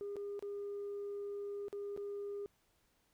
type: tone with dropouts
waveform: sine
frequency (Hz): 405.3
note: G#4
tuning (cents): -42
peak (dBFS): -38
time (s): 0.01-2.46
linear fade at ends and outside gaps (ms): 0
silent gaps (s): 0.158-0.166 / 0.393-0.425 / 1.683-1.728 / 1.964-1.975
effects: tanh soft clip ceiling -37 dBFS + pink hiss -75 dBFS RMS until 3.13 s